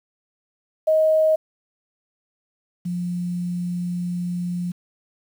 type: tone pair in turn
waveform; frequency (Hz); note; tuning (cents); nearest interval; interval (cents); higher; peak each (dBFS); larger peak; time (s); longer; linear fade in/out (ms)
sine; 629 / 176.51; D#5 / F3; +19 / +19; octave + minor seventh; 2200; first; -14 / -23; first; 0.87-1.36 / 2.85-4.72; second; 10
effects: 8-bit